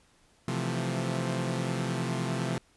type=chord; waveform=sawtooth; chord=F major seventh; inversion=second; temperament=equal; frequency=130.81 / 164.81 / 174.61 / 220 Hz; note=C3 / E3 / F3 / A3; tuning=0 / 0 / 0 / 0 cents; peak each=-28 / -33 / -30 / -33 dBFS; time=0.48-2.58 s; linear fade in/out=2 ms; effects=pink hiss -64 dBFS RMS until 2.76 s + resampled to 24000 Hz